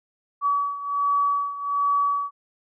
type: beating tone pair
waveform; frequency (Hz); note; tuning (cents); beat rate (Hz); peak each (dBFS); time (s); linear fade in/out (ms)
sine; 1139 / 1140.3; C#6 / C#6; +47 / +49; 1.3; -22 / -26; 0.41-2.31; 50
effects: none